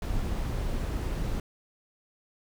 brown noise, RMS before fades -30 dBFS, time 0.02-1.4 s, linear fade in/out 2 ms, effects none

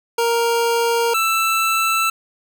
25% pulse tone pair in turn, 466.5 / 1326.3 Hz, A#4 / E6, +1 / +10 cents, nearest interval octave + tritone, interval 1809 cents, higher second, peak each -12 dBFS, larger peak neither, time 0.18-1.14 / 1.14-2.1 s, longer neither, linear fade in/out 5 ms, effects none

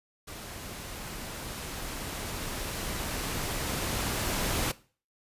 pink noise with level ramp, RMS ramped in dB -42 to -29 dBFS, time 0.27-4.72 s, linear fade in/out 10 ms, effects noise-tail reverb RT60 0.4 s tail -19 dB re dry + resampled to 32000 Hz

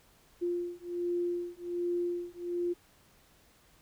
sine beating tone pair, 349.2 / 350.5 Hz, F4 / F4, 0 / +6 cents, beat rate 1.3 Hz, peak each -34 / -34 dBFS, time 0.41-2.74 s, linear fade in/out 20 ms, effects pink hiss -63 dBFS RMS until 3.81 s

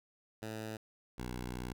10% pulse tone pair in turn, 109.5 / 61.45 Hz, A2 / B1, -8 / -8 cents, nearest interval minor seventh, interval 1000 cents, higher first, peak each -32 / -31 dBFS, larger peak second, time 0.42-0.77 / 1.18-1.73 s, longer second, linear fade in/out 5 ms, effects none

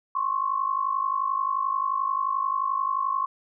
sine tone pair together, 1057.3 / 1108.7 Hz, C6 / C#6, +18 / 0 cents, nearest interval minor second, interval 82 cents, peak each -26 dBFS, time 0.15-3.26 s, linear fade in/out 5 ms, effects none

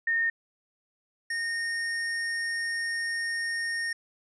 sine / square tone pair in turn, 1834 / 1843 Hz, A#6 / A#6, -29 / -20 cents, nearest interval unison, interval 9 cents, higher second, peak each -23 / -29 dBFS, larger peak first, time 0.07-0.3 / 1.3-3.93 s, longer second, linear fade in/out 5 ms, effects resampled to 22050 Hz

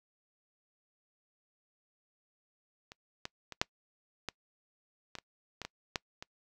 clicks, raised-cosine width 0.2 ms, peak -30 / -20 / -25 / -9 / -18 / -23 / -26 / -22 / -21 / -14 / -25 dBFS, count 11, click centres 2.919 / 3.254 / 3.523 / 3.615 / 4.287 / 5.153 / 5.186 / 5.617 / 5.65 / 5.958 / 6.225 s, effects noise-tail reverb RT60 0.1 s tail -25 dB re dry

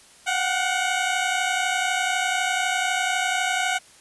15% pulse tone pair together, 724 / 756 Hz, F#5 / F#5, -38 / +37 cents, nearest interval minor second, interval 75 cents, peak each -18 dBFS, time 0.26-3.79 s, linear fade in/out 20 ms, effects white hiss -51 dBFS RMS until 4 s + resampled to 24000 Hz

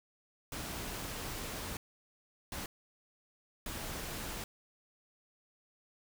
pink noise bursts at uneven times, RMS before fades -41 dBFS, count 3, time 0.52-1.77 / 2.52-2.66 / 3.66-4.44 s, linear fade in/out 2 ms, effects none

